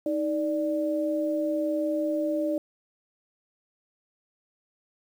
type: tone pair together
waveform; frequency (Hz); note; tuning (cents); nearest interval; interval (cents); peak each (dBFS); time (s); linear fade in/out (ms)
sine; 313.2 / 588; D#4 / D5; +11 / +2; major seventh; 1091; -27; 0.06-2.58; 2
effects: 9-bit